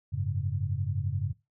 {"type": "chord", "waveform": "sine", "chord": "F# suspended second", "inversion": "none", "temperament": "just", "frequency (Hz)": [92.5, 104.06, 138.75], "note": ["F#2", "G#2", "C#3"], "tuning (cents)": [0, 4, 2], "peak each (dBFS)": -32, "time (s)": [0.12, 1.33], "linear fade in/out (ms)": 20, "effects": ["noise-tail reverb RT60 0.2 s tail -17 dB re dry"]}